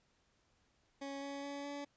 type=tone with pitch steps; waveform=20% pulse; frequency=277.2 / 279.9 / 282.7 / 285.5 Hz; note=C#4 / C#4 / C#4 / D4; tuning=0 / +17 / +34 / -49 cents; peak=-37 dBFS; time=1.01-1.85 s; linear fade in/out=10 ms; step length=210 ms; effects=pink hiss -75 dBFS RMS until 1.96 s + resampled to 16000 Hz